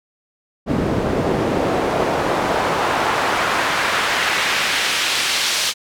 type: noise with band-pass filter sweep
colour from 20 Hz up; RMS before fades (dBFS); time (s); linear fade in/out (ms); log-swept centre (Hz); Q
pink; -19; 0.66-5.74; 50; 270 to 4300; 0.93
effects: none